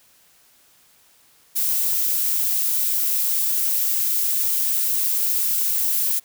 violet noise, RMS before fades -21 dBFS, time 1.55-6.2 s, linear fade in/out 20 ms, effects white hiss -56 dBFS RMS until 6.24 s

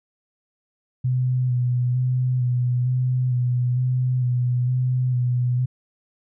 sine tone with vibrato, 125.3 Hz, B2, 25 cents sharp, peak -18 dBFS, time 1.04-5.66 s, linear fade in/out 10 ms, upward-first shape square, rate 1.1 Hz, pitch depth 22 cents each way, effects none

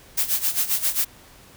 blue noise with tremolo, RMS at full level -20 dBFS, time 0.17-1.05 s, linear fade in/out 10 ms, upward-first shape sine, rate 7.5 Hz, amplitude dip 80%, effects pink hiss -49 dBFS RMS until 1.56 s

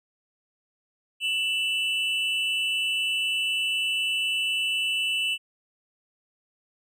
triangle tone pair together, 2668 / 2960 Hz, E7 / F#7, +20 / 0 cents, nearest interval major second, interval 180 cents, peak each -25 dBFS, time 1.2-5.38 s, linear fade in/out 50 ms, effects none

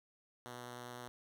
5% pulse tone with vibrato, 122.2 Hz, B2, 18 cents flat, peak -35 dBFS, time 0.46-1.08 s, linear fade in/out 0 ms, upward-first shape sine, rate 9.9 Hz, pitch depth 9 cents each way, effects none

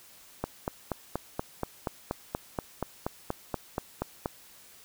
click train, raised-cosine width 1 ms, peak -15 dBFS, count 17, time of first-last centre 0.44-4.259 s, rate 4.19 Hz, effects white hiss -54 dBFS RMS until 4.84 s

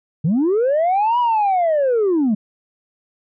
sine linear two-way sweep, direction up then down, 138.59 to 987.8 to 198.1 Hz, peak -12 dBFS, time 0.24-2.35 s, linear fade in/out 10 ms, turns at 1.19 s, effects tanh soft clip ceiling -12 dBFS

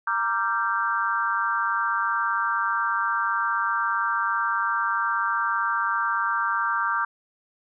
sine chord, G minor seventh, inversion first, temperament equal with one note detuned, 932.3 / 1174.7 / 1372.9 / 1568 Hz, Bb5 / D6 / F6 / G6, 0 / 0 / -30 / 0 cents, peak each -29 / -26 / -28 / -27 dBFS, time 0.07-7.05 s, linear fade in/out 5 ms, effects none

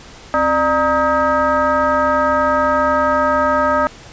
sine tone with frequency modulation, 932.3 Hz, A#5, in tune, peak -12 dBFS, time 0.34-3.87 s, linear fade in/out 0 ms, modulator 334 Hz, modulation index 1.7, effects pink hiss -39 dBFS RMS until 4.12 s + resampled to 16000 Hz

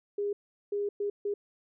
sine tone bursts at uneven times, 407.8 Hz, G#4, 32 cents flat, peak -28 dBFS, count 4, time 0.18-0.33 / 0.72-0.89 / 1-1.1 / 1.25-1.34 s, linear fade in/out 5 ms, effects none

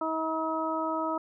harmonic tone, 319.6 Hz, D#4, 47 cents sharp, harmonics 1 / 2 / 3 / 4, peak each -33 / -33 / -33 / -33 dBFS, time 0.01-1.18 s, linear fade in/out 5 ms, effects none

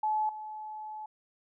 sine tone with level steps, 859 Hz, A5, 42 cents flat, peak -26 / -38 dBFS, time 0.03-1.06 s, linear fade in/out 5 ms, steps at 0.29 s, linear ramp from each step 2 ms, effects none

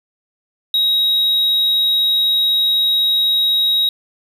triangle tone, 3806 Hz, A#7, 35 cents sharp, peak -11 dBFS, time 0.74-3.89 s, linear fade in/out 2 ms, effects none

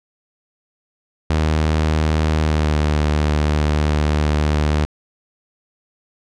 sawtooth tone with pitch glide, 77.78 to 75.26 Hz, D#2 to D2, 0 to +43 cents, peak -11 dBFS, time 1.3-4.85 s, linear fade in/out 0 ms, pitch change -57 cents, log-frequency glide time 2.41-2.81 s, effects low-pass 6000 Hz 12 dB/octave

